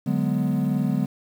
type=chord; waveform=triangle; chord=G# half-diminished seventh; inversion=second; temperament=equal; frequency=146.83 / 185 / 207.7 / 246.9 Hz; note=D3 / F#3 / G#3 / B3; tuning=0 / 0 / 0 / 0 cents; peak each=-24 dBFS; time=0.06-1.06 s; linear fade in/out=10 ms; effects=8-bit